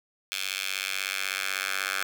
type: tone with high-pass filter sweep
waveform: 10% pulse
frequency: 96.2 Hz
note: G2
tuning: 32 cents flat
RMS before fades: -31 dBFS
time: 0.32-2.03 s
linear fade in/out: 0 ms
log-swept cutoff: 2800 to 1600 Hz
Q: 1.7
effects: none